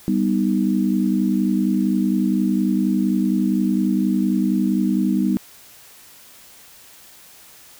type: chord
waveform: sine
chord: G augmented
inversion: none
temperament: equal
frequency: 196 / 246.9 / 311.1 Hz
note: G3 / B3 / D#4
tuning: 0 / 0 / 0 cents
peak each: -19 / -21 / -22 dBFS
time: 0.08-5.37 s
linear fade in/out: 0 ms
effects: white hiss -46 dBFS RMS until 7.79 s